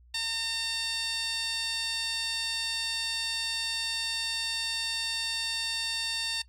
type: tone with band-pass filter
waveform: 15% pulse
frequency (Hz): 910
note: A#5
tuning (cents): -42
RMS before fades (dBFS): -32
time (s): 0.14-6.42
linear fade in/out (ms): 5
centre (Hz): 5100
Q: 2.4
effects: noise-tail reverb RT60 0.1 s tail -17 dB re dry + added 60 Hz sine -54 dBFS peak until 6.48 s